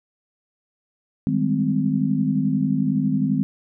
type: chord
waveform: sine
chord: Ab major seventh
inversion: second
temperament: equal with one note detuned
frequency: 155.56 / 196 / 207.7 / 258.5 Hz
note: Eb3 / G3 / Ab3 / C4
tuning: 0 / 0 / 0 / -21 cents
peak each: -24 / -25 / -24 / -22 dBFS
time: 1.27-3.43 s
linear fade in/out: 0 ms
effects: none